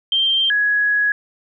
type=tone pair in turn; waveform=sine; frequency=3157 / 1672.4 Hz; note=G7 / G#6; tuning=+12 / +12 cents; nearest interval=major seventh; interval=1100 cents; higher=first; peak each=-14 dBFS; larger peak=neither; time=0.12-0.5 / 0.5-1.12 s; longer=second; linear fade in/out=2 ms; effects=none